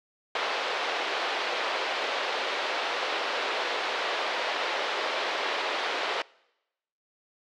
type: band-pass noise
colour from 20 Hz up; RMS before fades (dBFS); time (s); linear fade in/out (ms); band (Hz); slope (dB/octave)
pink; -30; 0.35-6.22; 2; 450 to 4100; 24
effects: noise-tail reverb RT60 0.9 s tail -24 dB re dry